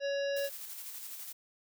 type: harmonic tone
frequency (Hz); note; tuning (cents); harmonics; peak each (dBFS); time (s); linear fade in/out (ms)
560; C#5; +18; 1 / 3 / 5 / 7 / 9 / 10; -31 / -41 / -45 / -48 / -50 / -51; 0-0.5; 50
type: noise with tremolo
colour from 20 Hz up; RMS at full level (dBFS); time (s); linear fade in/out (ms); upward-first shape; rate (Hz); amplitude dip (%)
blue; -43; 0.36-1.33; 10; square; 12; 30
effects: none